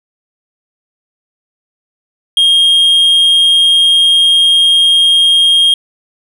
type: tone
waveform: triangle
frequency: 3235 Hz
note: G#7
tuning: 46 cents flat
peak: -4 dBFS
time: 2.37-5.74 s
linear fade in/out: 2 ms
effects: none